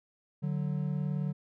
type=tone pair together; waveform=triangle; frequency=146.83 / 185.65 Hz; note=D3 / F#3; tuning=0 / +6 cents; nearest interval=major third; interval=406 cents; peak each=-29 / -32 dBFS; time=0.42-1.33 s; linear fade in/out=20 ms; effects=none